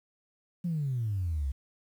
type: exponential sweep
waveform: sine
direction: down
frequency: 180 to 64.5 Hz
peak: -27 dBFS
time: 0.64-1.52 s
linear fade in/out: 10 ms
effects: tanh soft clip ceiling -24 dBFS + 10-bit